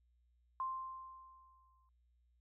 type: tone with exponential decay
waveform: sine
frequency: 1050 Hz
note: C6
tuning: 6 cents sharp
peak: -35 dBFS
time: 0.6-1.89 s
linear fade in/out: 1 ms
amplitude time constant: 280 ms
effects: added 60 Hz sine -70 dBFS peak until 2.4 s